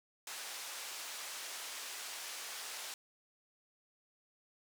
white band-pass noise, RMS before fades -45 dBFS, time 0.27-2.94 s, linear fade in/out 2 ms, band 580 to 8100 Hz, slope 12 dB/octave, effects none

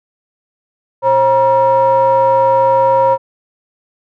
triangle ring-modulated tone, 207.7 Hz, G#3, in tune, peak -3 dBFS, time 1.02-3.18 s, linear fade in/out 50 ms, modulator 744 Hz, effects none

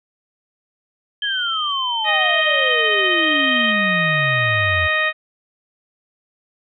sine tone with vibrato, 3116 Hz, G7, 11 cents flat, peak -21 dBFS, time 1.22-3.72 s, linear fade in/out 2 ms, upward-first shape square, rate 1 Hz, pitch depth 11 cents each way
sine exponential sweep, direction down, 1711 to 82.41 Hz, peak -22 dBFS, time 1.22-4.88 s, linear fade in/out 20 ms
harmonic tone, 622.3 Hz, D#5, in tune, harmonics 1 / 2 / 3 / 4 / 5 / 6, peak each -25 / -24 / -18 / -23 / -30 / -30 dBFS, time 2.04-5.13 s, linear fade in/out 50 ms
effects none

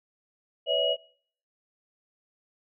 sine tone cluster, 501 / 565 / 646 / 2902 Hz, B4 / C#5 / E5 / F#7, +25 / +33 / -35 / -34 cents, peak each -31 / -28 / -28 / -27 dBFS, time 0.66-0.97 s, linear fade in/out 50 ms, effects noise-tail reverb RT60 0.6 s tail -25 dB re dry

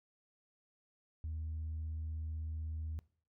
sine tone, 79 Hz, D#2, 27 cents sharp, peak -36 dBFS, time 1.24-2.99 s, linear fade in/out 0 ms, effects noise-tail reverb RT60 0.5 s tail -23 dB re dry + tanh soft clip ceiling -35 dBFS

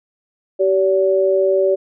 sine tone pair together, 384.6 / 572 Hz, G4 / D5, -33 / -46 cents, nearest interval perfect fifth, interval 687 cents, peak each -15 dBFS, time 0.59-1.76 s, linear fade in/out 20 ms, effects none

